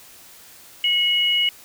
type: tone pair together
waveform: sine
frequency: 2182 / 2912 Hz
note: C#7 / F#7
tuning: -28 / -28 cents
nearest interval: perfect fourth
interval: 500 cents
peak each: -24 / -17 dBFS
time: 0.84-1.49 s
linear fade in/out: 2 ms
effects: white hiss -46 dBFS RMS until 1.64 s